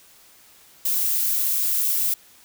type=noise; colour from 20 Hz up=violet; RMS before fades=-22 dBFS; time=0.85-2.14 s; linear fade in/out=5 ms; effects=white hiss -52 dBFS RMS until 2.44 s